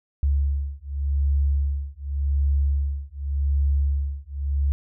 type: beating tone pair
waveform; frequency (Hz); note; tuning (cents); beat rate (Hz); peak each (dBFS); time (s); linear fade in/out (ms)
sine; 69.8 / 70.67; C#2 / C#2; +13 / +34; 0.87; -23; 0.23-4.72; 0
effects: none